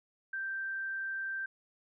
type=tone; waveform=sine; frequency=1568 Hz; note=G6; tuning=in tune; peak=-34 dBFS; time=0.33-1.46 s; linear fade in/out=5 ms; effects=none